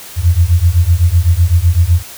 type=beating tone pair; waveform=sine; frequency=82.41 / 90.31 Hz; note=E2 / F#2; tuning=0 / -41 cents; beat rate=7.9 Hz; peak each=-10 dBFS; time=0.16-2.03 s; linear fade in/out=50 ms; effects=white hiss -32 dBFS RMS until 2.17 s